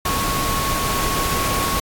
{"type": "tone in noise", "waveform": "sine", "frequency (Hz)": 1101, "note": "C#6", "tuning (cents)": -12, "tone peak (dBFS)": -23, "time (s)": [0.05, 1.8], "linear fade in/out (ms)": 5, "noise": "pink", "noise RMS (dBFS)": -22, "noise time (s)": [0.05, 1.8], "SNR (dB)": -4, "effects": ["AAC 64 kbps"]}